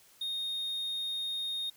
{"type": "tone", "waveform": "triangle", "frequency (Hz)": 3700, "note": "A#7", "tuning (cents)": -14, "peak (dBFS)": -31, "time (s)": [0.21, 1.7], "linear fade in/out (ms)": 5, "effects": ["white hiss -61 dBFS RMS until 1.76 s"]}